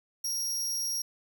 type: tone with amplitude modulation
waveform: sawtooth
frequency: 5620 Hz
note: F8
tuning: 10 cents sharp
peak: -25 dBFS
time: 0.24-1.02 s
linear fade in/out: 5 ms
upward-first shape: sine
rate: 249 Hz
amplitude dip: 45%
effects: none